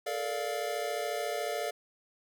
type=chord; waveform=square; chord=Bb major seventh; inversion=third; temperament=equal with one note detuned; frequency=432.2 / 466.2 / 587.3 / 698.5 Hz; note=A4 / Bb4 / D5 / F5; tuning=-31 / 0 / 0 / 0 cents; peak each=-39 / -40 / -37 / -37 dBFS; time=0.06-1.71 s; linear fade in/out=10 ms; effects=none